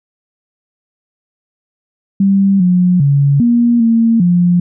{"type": "tone with pitch steps", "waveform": "sine", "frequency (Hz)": [196.1, 179.9, 141, 237.4, 228.6, 176], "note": ["G3", "F#3", "C#3", "A#3", "A#3", "F3"], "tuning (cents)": [1, -48, 30, 32, -34, 14], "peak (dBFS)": -7, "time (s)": [2.2, 4.6], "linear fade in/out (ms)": 5, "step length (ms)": 400, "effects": []}